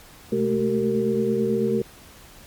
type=tone cluster; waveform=sine; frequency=128.7 / 215.7 / 224.8 / 381.6 / 457.8 Hz; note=C3 / A3 / A3 / G4 / A#4; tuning=-28 / -34 / +37 / -47 / -31 cents; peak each=-32 / -24 / -32 / -24 / -24 dBFS; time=0.32-1.82 s; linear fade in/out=5 ms; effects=pink hiss -47 dBFS RMS until 2.46 s + MP3 96 kbps